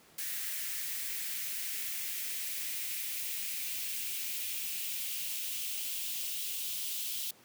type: noise with high-pass filter sweep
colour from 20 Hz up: blue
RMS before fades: -37 dBFS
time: 0.18-7.31 s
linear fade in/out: 5 ms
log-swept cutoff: 1800 to 3100 Hz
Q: 2.6
effects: pink hiss -60 dBFS RMS until 7.44 s + high-pass 150 Hz 12 dB/octave